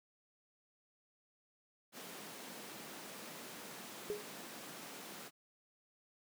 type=high-pass noise; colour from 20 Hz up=pink; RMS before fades=-50 dBFS; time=1.92-5.31 s; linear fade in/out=50 ms; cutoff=180 Hz; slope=24 dB/octave
type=tone with exponential decay; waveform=sine; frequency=416.4 Hz; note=G#4; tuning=5 cents sharp; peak=-33 dBFS; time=4.1-4.33 s; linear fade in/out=0 ms; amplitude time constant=48 ms
effects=none